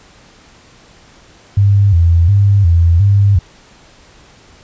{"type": "tone with vibrato", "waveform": "sine", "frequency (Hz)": 92.1, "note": "F#2", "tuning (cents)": -7, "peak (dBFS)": -6, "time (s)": [1.57, 3.39], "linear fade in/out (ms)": 5, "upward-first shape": "square", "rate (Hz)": 1.4, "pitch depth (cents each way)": 150, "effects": ["pink hiss -44 dBFS RMS until 4.63 s", "resampled to 16000 Hz"]}